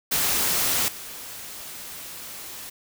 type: noise with level steps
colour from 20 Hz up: white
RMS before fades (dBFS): -23 / -38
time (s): 0.11-2.7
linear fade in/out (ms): 10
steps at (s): 0.88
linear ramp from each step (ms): 2
effects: none